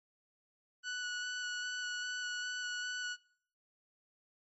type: tone with vibrato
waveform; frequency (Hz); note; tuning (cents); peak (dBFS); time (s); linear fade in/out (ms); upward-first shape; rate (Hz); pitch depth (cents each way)
sawtooth; 1477; F#6; -3; -33; 0.83-3.17; 50; square; 2.5; 9
effects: noise-tail reverb RT60 0.6 s tail -22 dB re dry + MP3 32 kbps